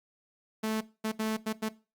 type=tone bursts at uneven times; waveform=sawtooth; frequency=218.7 Hz; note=A3; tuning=10 cents flat; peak=-25 dBFS; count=5; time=0.63-0.81 / 1.04-1.12 / 1.19-1.37 / 1.46-1.53 / 1.62-1.69 s; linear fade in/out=10 ms; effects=noise-tail reverb RT60 0.3 s tail -18 dB re dry + Opus 48 kbps